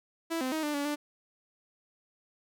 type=tone with pitch steps; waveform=sawtooth; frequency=329.9 / 258.1 / 315.1 / 296.9 / 285.8 / 294.8 Hz; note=E4 / C4 / D#4 / D4 / D4 / D4; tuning=+1 / -23 / +22 / +19 / -47 / +7 cents; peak=-26 dBFS; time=0.3-0.96 s; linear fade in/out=20 ms; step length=110 ms; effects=none